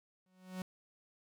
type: tone with exponential growth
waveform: 45% pulse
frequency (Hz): 185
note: F#3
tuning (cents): 0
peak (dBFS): -36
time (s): 0.26-0.62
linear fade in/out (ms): 2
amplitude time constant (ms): 77
effects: none